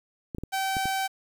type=clicks; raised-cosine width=3 ms; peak=-21 dBFS; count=5; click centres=0.348 / 0.384 / 0.436 / 0.768 / 0.856 s
type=tone; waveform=sawtooth; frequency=771 Hz; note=G5; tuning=29 cents flat; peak=-22 dBFS; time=0.52-1.08 s; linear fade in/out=20 ms
effects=9-bit